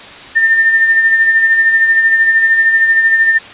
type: tone with tremolo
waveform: sine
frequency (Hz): 1803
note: A6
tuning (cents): +42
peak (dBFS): -5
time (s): 0.35-3.39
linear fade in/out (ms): 20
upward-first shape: sine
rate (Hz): 13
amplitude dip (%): 45
effects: white hiss -32 dBFS RMS until 3.53 s + resampled to 8000 Hz